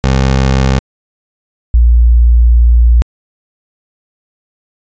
20% pulse / sine tone pair in turn, 66.2 / 58.72 Hz, C2 / A#1, +21 / +13 cents, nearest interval major second, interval 208 cents, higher first, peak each -3 dBFS, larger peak neither, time 0.04-0.79 / 1.74-3.02 s, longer second, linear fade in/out 0 ms, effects resampled to 16000 Hz

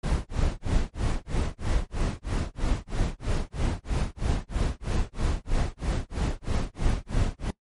brown noise with tremolo, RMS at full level -23 dBFS, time 0.03-7.51 s, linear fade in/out 10 ms, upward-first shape sine, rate 3.1 Hz, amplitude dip 100%, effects noise-tail reverb RT60 0.1 s tail -21 dB re dry + MP3 48 kbps

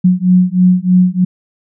sine beating tone pair, 180.5 / 183.7 Hz, F#3 / F#3, -43 / -12 cents, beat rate 3.2 Hz, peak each -10 dBFS, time 0.04-1.25 s, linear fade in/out 10 ms, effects none

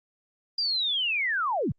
sine linear sweep, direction down, 4848 to 84.1 Hz, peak -24 dBFS, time 0.58-1.72 s, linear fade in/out 5 ms, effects Opus 24 kbps

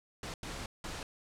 pink noise bursts at uneven times, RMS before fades -41 dBFS, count 3, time 0.23-0.34 / 0.43-0.66 / 0.84-1.03 s, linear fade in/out 2 ms, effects low-pass 8000 Hz 12 dB/octave

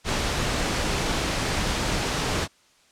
pink noise, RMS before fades -25 dBFS, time 0.04-2.48 s, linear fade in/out 50 ms, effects white hiss -59 dBFS RMS until 2.91 s + low-pass 7000 Hz 12 dB/octave

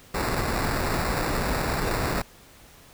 pink noise with sample-and-hold, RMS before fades -26 dBFS, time 0.14-2.22 s, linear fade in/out 5 ms, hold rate 3150 Hz, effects pink hiss -51 dBFS RMS until 2.93 s

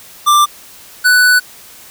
square tone pair in turn, 1182 / 1489.2 Hz, D6 / F#6, +11 / +11 cents, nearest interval major third, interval 400 cents, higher second, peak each -7 dBFS, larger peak neither, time 0.26-0.46 / 1.04-1.4 s, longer second, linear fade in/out 20 ms, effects white hiss -38 dBFS RMS until 1.9 s

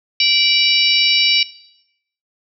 harmonic tone with a mistuned harmonic, 774 Hz, G5, 22 cents flat, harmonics 3 / 4 / 5 / 6 / 7, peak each -18 / -18 / -18 / -18 / -18 dBFS, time 0.2-1.43 s, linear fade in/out 2 ms, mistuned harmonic 4, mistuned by -97 cents, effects noise-tail reverb RT60 0.8 s tail -19 dB re dry

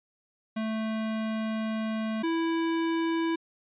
square tone pair in turn, 220 / 329.6 Hz, A3 / E4, 0 / 0 cents, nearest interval perfect fifth, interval 700 cents, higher second, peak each -29 / -26 dBFS, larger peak second, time 0.56-2.23 / 2.23-3.36 s, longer first, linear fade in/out 10 ms, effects resampled to 8000 Hz

